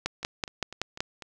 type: two click trains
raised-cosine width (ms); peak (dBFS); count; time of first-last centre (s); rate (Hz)
0.2; -10 / -23; 6 / 5; 0.06-1.005 / 0.23-1.223; 5.29 / 4.03
effects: none